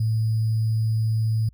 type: tone with sample-and-hold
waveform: sine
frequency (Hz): 110.7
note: A2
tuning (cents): +11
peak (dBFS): -19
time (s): 0-1.49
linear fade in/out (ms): 5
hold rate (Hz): 4900
effects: added 60 Hz sine -50 dBFS peak until 1.53 s